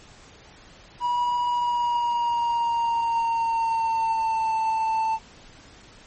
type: tone with pitch glide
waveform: triangle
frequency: 969 to 888.6 Hz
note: B5 to A5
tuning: -33 to +17 cents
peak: -19 dBFS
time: 1-5.19 s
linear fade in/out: 50 ms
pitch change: -150 cents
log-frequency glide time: 1.46-4.55 s
effects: pink hiss -49 dBFS RMS until 6.06 s + MP3 32 kbps

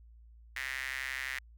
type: tone with high-pass filter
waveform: sawtooth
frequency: 131.7 Hz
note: C3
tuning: 12 cents sharp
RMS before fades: -38 dBFS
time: 0.56-1.39 s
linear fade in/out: 5 ms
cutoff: 1900 Hz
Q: 5.7
effects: added 57 Hz sine -53 dBFS peak until 1.57 s

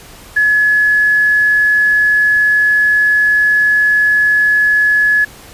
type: tone with quantisation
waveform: sine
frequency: 1700 Hz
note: G#6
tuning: 40 cents sharp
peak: -8 dBFS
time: 0.36-5.25 s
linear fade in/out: 10 ms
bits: 6
effects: pink hiss -37 dBFS RMS until 5.53 s + resampled to 32000 Hz

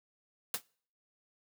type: noise with exponential decay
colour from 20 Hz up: white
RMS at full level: -28 dBFS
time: 0.54-0.62 s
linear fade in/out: 2 ms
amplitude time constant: 17 ms
effects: noise-tail reverb RT60 0.5 s tail -25 dB re dry + high-pass 100 Hz 12 dB/octave

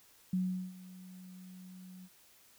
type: tone with ADSR envelope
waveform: sine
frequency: 184.3 Hz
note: F#3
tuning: 7 cents flat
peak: -28 dBFS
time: 0.33-2.09 s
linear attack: 5 ms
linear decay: 390 ms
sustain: -20 dB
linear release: 47 ms
effects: white hiss -63 dBFS RMS until 2.58 s

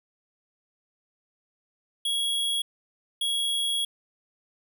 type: tone bursts at uneven times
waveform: square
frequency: 3322 Hz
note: G#7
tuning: in tune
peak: -25 dBFS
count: 2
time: 2.05-2.62 / 3.21-3.85 s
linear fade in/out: 5 ms
effects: none

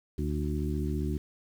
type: harmonic tone with a mistuned harmonic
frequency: 75 Hz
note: D2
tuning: 37 cents sharp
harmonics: 1 / 2 / 3 / 4 / 5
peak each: -31 / -34 / -36 / -37 / -38 dBFS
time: 0.18-1.18 s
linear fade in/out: 5 ms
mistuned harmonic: 5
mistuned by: -33 cents
effects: 9-bit

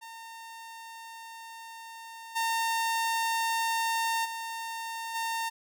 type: tone with level steps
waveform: sawtooth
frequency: 911 Hz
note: A#5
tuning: 40 cents flat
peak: -39 / -23 / -31 / -26 dBFS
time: 0.01-5.5 s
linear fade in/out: 20 ms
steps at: 2.35 / 4.24 / 5.14 s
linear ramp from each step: 20 ms
effects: none

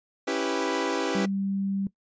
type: chord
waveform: sawtooth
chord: C# half-diminished seventh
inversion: none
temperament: equal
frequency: 277.2 / 329.6 / 392 / 493.9 Hz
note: C#4 / E4 / G4 / B4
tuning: 0 / 0 / 0 / 0 cents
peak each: -27 dBFS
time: 0.27-1.26 s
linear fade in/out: 10 ms
type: tone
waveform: sine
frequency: 196 Hz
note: G3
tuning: in tune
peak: -25 dBFS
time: 1.15-1.87 s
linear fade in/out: 2 ms
effects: noise-tail reverb RT60 0.1 s tail -19 dB re dry + resampled to 16000 Hz

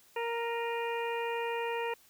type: harmonic tone with a mistuned harmonic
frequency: 466.2 Hz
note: A#4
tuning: in tune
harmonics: 1 / 2 / 3 / 4 / 5 / 6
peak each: -34 / -36 / -47 / -42 / -42 / -45 dBFS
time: 0.16-1.94 s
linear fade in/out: 5 ms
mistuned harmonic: 5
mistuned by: +65 cents
effects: white hiss -62 dBFS RMS until 2.09 s

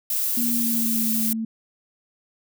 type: noise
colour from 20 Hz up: violet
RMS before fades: -24 dBFS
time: 0.1-1.33 s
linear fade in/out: 2 ms
type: tone with pitch glide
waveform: sine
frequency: 236.4 to 223.4 Hz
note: A#3 to A3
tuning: +24 to +27 cents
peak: -24 dBFS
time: 0.37-1.45 s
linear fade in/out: 5 ms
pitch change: -97 cents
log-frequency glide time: 0.48-1.09 s
effects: none

